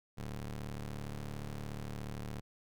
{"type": "ring-modulated tone", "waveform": "25% pulse", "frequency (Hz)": 73.7, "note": "D2", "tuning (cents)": 7, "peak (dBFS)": -33, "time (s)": [0.17, 2.41], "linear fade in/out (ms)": 20, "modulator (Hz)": 55.4, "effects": []}